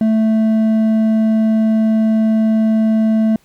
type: tone with hard clipping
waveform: sine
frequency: 220 Hz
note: A3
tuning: in tune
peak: -12 dBFS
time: 0.01-3.36 s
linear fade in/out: 2 ms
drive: 5 dB
effects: pink hiss -55 dBFS RMS until 3.44 s